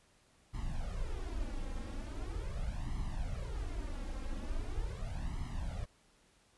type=noise with flanger; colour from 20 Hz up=brown; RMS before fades=-38 dBFS; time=0.53-5.86 s; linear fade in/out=20 ms; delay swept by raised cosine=0.97 to 3.77 ms; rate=0.41 Hz; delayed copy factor=+0.95; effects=pink hiss -68 dBFS RMS until 6.57 s + resampled to 24000 Hz